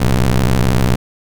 25% pulse ring-modulated tone, 64.2 Hz, C2, 32 cents flat, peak -4 dBFS, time 0-0.96 s, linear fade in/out 10 ms, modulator 57.8 Hz, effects none

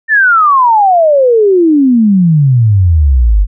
sine exponential sweep, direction down, 1818 to 46.14 Hz, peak -4 dBFS, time 0.08-3.47 s, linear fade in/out 50 ms, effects none

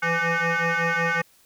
sine tone with frequency modulation, 164.81 Hz, E3, in tune, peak -18 dBFS, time 0.02-1.22 s, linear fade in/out 10 ms, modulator 335 Hz, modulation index 6.2, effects tanh soft clip ceiling -19 dBFS + white hiss -58 dBFS RMS until 1.45 s

